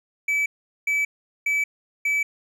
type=tone bursts; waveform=triangle; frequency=2300 Hz; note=D7; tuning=37 cents flat; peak=-18 dBFS; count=4; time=0.28-2.23 s; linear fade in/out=5 ms; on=180 ms; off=410 ms; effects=none